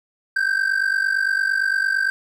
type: ring-modulated tone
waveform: triangle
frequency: 1568 Hz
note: G6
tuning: in tune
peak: -13 dBFS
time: 0.36-2.1 s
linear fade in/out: 0 ms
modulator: 24.4 Hz
effects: none